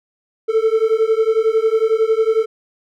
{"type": "beating tone pair", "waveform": "triangle", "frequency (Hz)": [438.4, 449.4], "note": ["A4", "A4"], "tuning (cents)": [-6, 37], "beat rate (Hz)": 11, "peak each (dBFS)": -14, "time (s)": [0.48, 2.46], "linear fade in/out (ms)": 20, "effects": []}